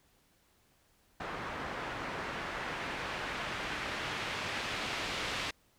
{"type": "noise with low-pass filter sweep", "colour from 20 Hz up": "white", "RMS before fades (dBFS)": -38, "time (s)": [1.2, 5.51], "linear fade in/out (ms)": 5, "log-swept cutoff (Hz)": [1400, 3300], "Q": 0.92, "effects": ["pink hiss -69 dBFS RMS until 5.78 s"]}